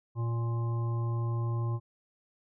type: harmonic tone with a mistuned harmonic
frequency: 116.54 Hz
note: A#2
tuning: in tune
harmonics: 1 / 3 / 5 / 7 / 9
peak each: -28 / -42 / -50 / -49 / -44 dBFS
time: 0.15-1.8 s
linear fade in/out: 50 ms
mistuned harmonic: 7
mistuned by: +21 cents
effects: none